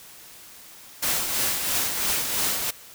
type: noise with tremolo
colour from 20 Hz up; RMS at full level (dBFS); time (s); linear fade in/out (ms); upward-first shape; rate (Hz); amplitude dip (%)
white; -23; 1.02-2.71; 10; triangle; 3; 50
effects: white hiss -46 dBFS RMS until 2.94 s